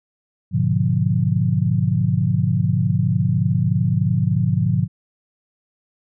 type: chord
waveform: sine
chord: G# diminished seventh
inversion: none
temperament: equal with one note detuned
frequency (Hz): 103.83 / 123.47 / 146.83 / 177.36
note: G#2 / B2 / D3 / F3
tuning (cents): 0 / 0 / 0 / +27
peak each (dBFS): -21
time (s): 0.51-4.88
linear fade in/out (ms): 50
effects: none